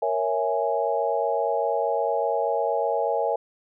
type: chord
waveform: sine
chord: A# half-diminished seventh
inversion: none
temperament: equal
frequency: 466.2 / 554.4 / 659.3 / 830.6 Hz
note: A#4 / C#5 / E5 / G#5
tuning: 0 / 0 / 0 / 0 cents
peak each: -27 dBFS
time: 0.02-3.36 s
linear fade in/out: 5 ms
effects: none